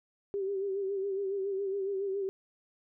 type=tone with vibrato; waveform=sine; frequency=392 Hz; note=G4; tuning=in tune; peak=-30 dBFS; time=0.34-2.29 s; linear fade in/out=0 ms; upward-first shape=sine; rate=7.2 Hz; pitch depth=54 cents each way; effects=none